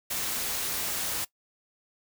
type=noise; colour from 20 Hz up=white; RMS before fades=-31 dBFS; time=0.1-1.25 s; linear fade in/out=10 ms; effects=noise-tail reverb RT60 0.1 s tail -20 dB re dry